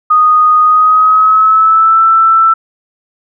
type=tone with pitch glide; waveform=sine; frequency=1240 to 1329 Hz; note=D#6 to E6; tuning=-6 to +14 cents; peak=-4 dBFS; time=0.1-2.54 s; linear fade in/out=10 ms; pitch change=+120 cents; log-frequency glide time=0.63-2.02 s; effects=none